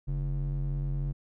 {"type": "ring-modulated tone", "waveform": "triangle", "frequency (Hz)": 91.6, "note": "F#2", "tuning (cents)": -17, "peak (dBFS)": -23, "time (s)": [0.07, 1.13], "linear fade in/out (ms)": 20, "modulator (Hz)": 48.3, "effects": []}